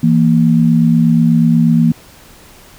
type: tone pair together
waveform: sine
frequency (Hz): 164.81 / 233.1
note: E3 / A#3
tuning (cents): 0 / 0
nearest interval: tritone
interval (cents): 600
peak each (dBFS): -10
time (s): 0.03-1.92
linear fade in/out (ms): 5
effects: pink hiss -41 dBFS RMS until 2.78 s